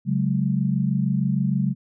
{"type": "chord", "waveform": "sine", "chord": "C# suspended fourth", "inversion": "none", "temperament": "equal with one note detuned", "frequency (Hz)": [138.59, 185, 211.4], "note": ["C#3", "F#3", "G#3"], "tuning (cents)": [0, 0, 31], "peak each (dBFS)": [-23, -23, -25], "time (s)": [0.05, 1.75], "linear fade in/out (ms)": 50, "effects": []}